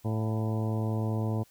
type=harmonic tone with a mistuned harmonic; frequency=110 Hz; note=A2; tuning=in tune; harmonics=1 / 2 / 3 / 4 / 5 / 6 / 7 / 8 / 9; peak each=-28 / -34 / -38 / -40 / -42 / -44 / -45 / -46 / -47 dBFS; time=0.04-1.44 s; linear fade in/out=20 ms; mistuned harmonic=7; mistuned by=-56 cents; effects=white hiss -62 dBFS RMS until 1.5 s